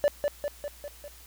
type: tone with echo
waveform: triangle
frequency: 581 Hz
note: D5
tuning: 19 cents flat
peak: -17 dBFS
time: 0.04-0.08 s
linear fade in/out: 0 ms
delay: 200 ms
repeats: 5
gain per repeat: -4 dB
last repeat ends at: 1.08 s
effects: added 60 Hz sine -52 dBFS peak until 1.26 s + white hiss -52 dBFS RMS until 1.26 s